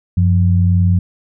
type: tone pair together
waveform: sine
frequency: 93.24 / 175.2 Hz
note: F#2 / F3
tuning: +14 / +6 cents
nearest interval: major seventh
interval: 1092 cents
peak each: -10 / -16 dBFS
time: 0.17-0.99 s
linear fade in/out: 5 ms
effects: none

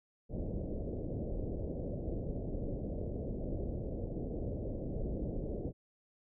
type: low-pass noise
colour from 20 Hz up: pink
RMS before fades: -38 dBFS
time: 0.29-5.73 s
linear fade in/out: 50 ms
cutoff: 600 Hz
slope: 48 dB/octave
effects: none

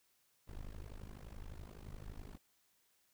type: noise with amplitude modulation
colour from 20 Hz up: brown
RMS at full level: -45 dBFS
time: 0.47-2.38 s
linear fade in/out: 20 ms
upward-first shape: sine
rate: 51.7 Hz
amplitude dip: 100%
effects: white hiss -75 dBFS RMS until 3.13 s

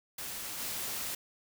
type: noise with level steps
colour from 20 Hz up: white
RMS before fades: -40 / -37 dBFS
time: 0.18-1.15 s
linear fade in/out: 5 ms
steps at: 0.58 s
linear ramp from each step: 20 ms
effects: none

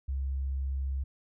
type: tone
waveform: sine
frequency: 67.4 Hz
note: C#2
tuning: 48 cents flat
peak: -29 dBFS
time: 0.08-1.04 s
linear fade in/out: 10 ms
effects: none

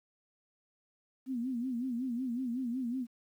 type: tone with vibrato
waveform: sine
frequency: 247.7 Hz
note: B3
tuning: 5 cents sharp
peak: -32 dBFS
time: 1.26-3.07 s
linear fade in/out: 50 ms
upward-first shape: sine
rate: 5.4 Hz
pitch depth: 120 cents each way
effects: 11-bit

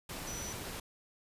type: tone in noise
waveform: sine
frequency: 5930 Hz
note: F#8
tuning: 3 cents sharp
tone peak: -42 dBFS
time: 0.27-0.53 s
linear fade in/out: 5 ms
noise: pink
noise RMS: -42 dBFS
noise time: 0.09-0.8 s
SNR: -3 dB
effects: resampled to 32000 Hz

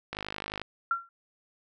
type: click train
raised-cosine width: 0.3 ms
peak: -18 dBFS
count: 26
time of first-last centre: 0.13-0.616 s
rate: 51.4 Hz
type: tone with exponential decay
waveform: sine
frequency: 1369 Hz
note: F6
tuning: 35 cents flat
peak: -21 dBFS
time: 0.91-1.09 s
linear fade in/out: 2 ms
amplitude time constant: 39 ms
effects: none

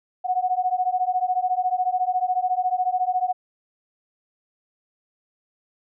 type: beating tone pair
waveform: sine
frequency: 728 / 742 Hz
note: F#5 / F#5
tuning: -28 / +5 cents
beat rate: 14 Hz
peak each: -23 dBFS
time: 0.24-3.33 s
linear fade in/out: 20 ms
effects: none

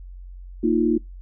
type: chord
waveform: sine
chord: Bb suspended fourth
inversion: none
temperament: equal with one note detuned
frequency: 230.5 / 311.1 / 349.2 Hz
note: Bb3 / Eb4 / F4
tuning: -19 / 0 / 0 cents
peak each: -21 dBFS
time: 0.63-0.98 s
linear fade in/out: 10 ms
effects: noise-tail reverb RT60 0.2 s tail -26 dB re dry + added 45 Hz sine -36 dBFS peak until 1.21 s

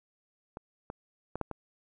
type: clicks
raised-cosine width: 1 ms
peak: -26 / -24 / -21 / -17 / -23 dBFS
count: 5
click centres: 0.571 / 0.901 / 1.356 / 1.413 / 1.513 s
effects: none

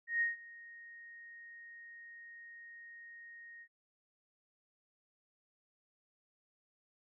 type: tone with ADSR envelope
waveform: sine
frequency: 1864.7 Hz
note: A#6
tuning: in tune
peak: -28 dBFS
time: 0.07-3.68 s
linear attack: 140 ms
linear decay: 150 ms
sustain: -22 dB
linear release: 64 ms
effects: none

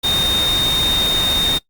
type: tone in noise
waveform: sine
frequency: 3679 Hz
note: A#7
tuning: 24 cents flat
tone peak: -15 dBFS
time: 0.03-1.59 s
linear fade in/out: 20 ms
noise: pink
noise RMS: -23 dBFS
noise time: 0.03-1.59 s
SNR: +5 dB
effects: noise-tail reverb RT60 0.1 s tail -20 dB re dry + Opus 48 kbps

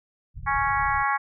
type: low-pass noise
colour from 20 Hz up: pink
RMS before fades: -36 dBFS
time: 0.34-1.05 s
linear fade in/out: 50 ms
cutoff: 150 Hz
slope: 48 dB/octave
type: harmonic tone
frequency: 277.2 Hz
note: C#4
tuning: in tune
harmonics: 3 / 4 / 5 / 6 / 7 / 8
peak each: -26 / -25 / -31 / -29 / -31 / -35 dBFS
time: 0.46-1.18 s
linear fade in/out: 20 ms
type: click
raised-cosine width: 0.5 ms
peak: -33 dBFS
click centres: 0.682 s
effects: none

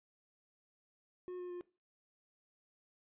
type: tone with pitch steps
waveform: triangle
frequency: 362.1 / 358.1 / 354.2 Hz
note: F#4 / F4 / F4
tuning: -37 / +43 / +24 cents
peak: -39 dBFS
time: 1.28-1.61 s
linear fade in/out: 0 ms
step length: 110 ms
effects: noise-tail reverb RT60 0.3 s tail -18 dB re dry + resampled to 8000 Hz

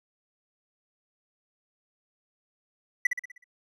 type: tone with echo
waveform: triangle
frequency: 1975.5 Hz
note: B6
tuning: in tune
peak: -16 dBFS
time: 3.05-3.07 s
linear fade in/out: 5 ms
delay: 62 ms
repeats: 6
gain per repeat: -6 dB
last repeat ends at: 3.442 s
effects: none

